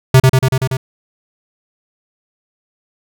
square tone with echo, 130.81 Hz, C3, in tune, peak -4 dBFS, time 0.14-0.2 s, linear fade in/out 5 ms, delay 95 ms, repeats 6, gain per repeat -2 dB, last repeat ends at 0.77 s, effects none

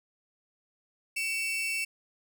40% pulse tone pair together, 2257 / 2675 Hz, C#7 / E7, +31 / +25 cents, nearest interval minor third, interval 294 cents, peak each -35 / -29 dBFS, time 1.16-1.85 s, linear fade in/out 10 ms, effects none

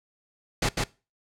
pink noise with echo, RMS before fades -24 dBFS, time 0.62-0.69 s, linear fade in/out 5 ms, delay 150 ms, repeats 1, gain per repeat -2 dB, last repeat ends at 0.84 s, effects noise-tail reverb RT60 0.3 s tail -21 dB re dry + low-pass 8000 Hz 12 dB/octave

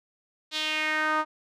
sawtooth tone with band-pass filter sweep, 309.5 Hz, D#4, 9 cents flat, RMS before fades -27 dBFS, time 0.51-1.25 s, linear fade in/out 50 ms, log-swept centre 3900 to 1100 Hz, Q 3, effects none

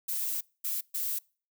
violet noise bursts at uneven times, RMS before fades -32 dBFS, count 3, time 0.08-0.41 / 0.64-0.81 / 0.94-1.19 s, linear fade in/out 10 ms, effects noise-tail reverb RT60 0.4 s tail -26 dB re dry

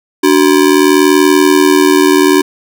square ring-modulated tone, 333.1 Hz, E4, 18 cents sharp, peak -3 dBFS, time 0.23-2.42 s, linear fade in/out 10 ms, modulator 40.3 Hz, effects none

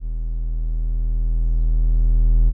triangle tone with level ramp, 40.46 Hz, E1, 32 cents flat, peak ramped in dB -20 to -8 dBFS, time 0-2.53 s, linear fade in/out 50 ms, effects none

